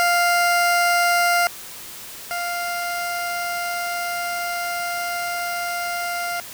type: tone pair in turn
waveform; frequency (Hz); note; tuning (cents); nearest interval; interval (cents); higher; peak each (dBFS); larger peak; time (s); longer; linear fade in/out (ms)
20% pulse; 698.5 / 698.5; F5 / F5; 0 / 0; unison; 0; neither; -11 / -19; first; 0-1.47 / 2.31-6.4; second; 0
effects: white hiss -37 dBFS RMS until 6.53 s